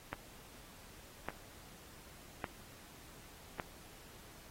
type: click train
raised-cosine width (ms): 0.5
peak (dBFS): -22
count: 4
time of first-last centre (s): 0.13-3.598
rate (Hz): 0.865
effects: pink hiss -57 dBFS RMS until 4.5 s + AAC 48 kbps